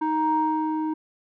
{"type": "tone with low-pass filter sweep", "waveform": "square", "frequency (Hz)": 312.6, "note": "D#4", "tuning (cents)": 8, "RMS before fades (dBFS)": -24, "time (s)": [0.01, 0.94], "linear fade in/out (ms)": 10, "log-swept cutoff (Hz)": [1100, 710], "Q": 5.7, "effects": []}